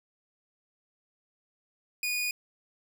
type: tone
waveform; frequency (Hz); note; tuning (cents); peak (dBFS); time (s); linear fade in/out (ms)
sawtooth; 2460; D#7; -20; -25; 2.03-2.31; 2
effects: none